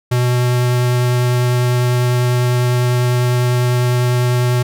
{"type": "tone with vibrato", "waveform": "square", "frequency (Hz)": 123.47, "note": "B2", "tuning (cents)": 0, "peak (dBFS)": -13, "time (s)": [0.11, 4.63], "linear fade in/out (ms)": 10, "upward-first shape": "triangle", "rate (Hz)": 10, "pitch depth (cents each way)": 9, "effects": []}